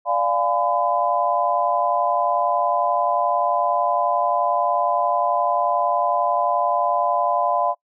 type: chord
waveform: sine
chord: D diminished seventh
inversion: none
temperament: equal with one note detuned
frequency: 587.3 / 698.5 / 830.6 / 1009.7 Hz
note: D5 / F5 / Ab5 / Cb6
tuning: 0 / 0 / 0 / +38 cents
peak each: -24 / -21 / -27 / -22 dBFS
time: 0.05-7.75 s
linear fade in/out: 50 ms
effects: noise-tail reverb RT60 0.1 s tail -23 dB re dry